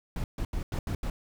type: noise bursts at uneven times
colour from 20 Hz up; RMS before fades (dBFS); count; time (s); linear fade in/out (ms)
brown; -31; 6; 0.16-0.24 / 0.38-0.45 / 0.53-0.63 / 0.72-0.79 / 0.87-0.95 / 1.03-1.1; 2
effects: none